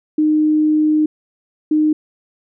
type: tone pair in turn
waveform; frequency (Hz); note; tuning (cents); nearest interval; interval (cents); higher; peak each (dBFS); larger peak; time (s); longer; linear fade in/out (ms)
sine; 306.7 / 306.7; D#4 / D#4; -25 / -25; unison; 0; neither; -11; neither; 0.18-1.06 / 1.71-1.93; first; 5
effects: none